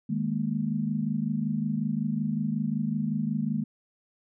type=chord; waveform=sine; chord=D# suspended fourth; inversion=none; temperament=equal; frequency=155.56 / 207.7 / 233.1 Hz; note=D#3 / G#3 / A#3; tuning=0 / 0 / 0 cents; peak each=-31 / -29 / -30 dBFS; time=0.09-3.64 s; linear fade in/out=10 ms; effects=none